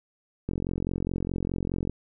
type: click train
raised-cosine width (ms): 3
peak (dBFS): -16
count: 64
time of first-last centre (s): 0.49-1.896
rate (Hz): 44.8
effects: none